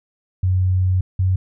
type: tone pair in turn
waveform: sine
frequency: 92.5 / 93.25 Hz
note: F#2 / F#2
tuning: 0 / +14 cents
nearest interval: unison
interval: 14 cents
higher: second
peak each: -14 dBFS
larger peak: neither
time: 0.43-1.01 / 1.19-1.36 s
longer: first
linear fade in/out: 5 ms
effects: none